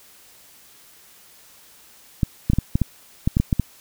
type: clicks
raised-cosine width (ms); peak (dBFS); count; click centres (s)
5; -5; 11; 2.232 / 2.5 / 2.534 / 2.586 / 2.755 / 2.817 / 3.275 / 3.369 / 3.4 / 3.528 / 3.597
effects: white hiss -50 dBFS RMS until 3.8 s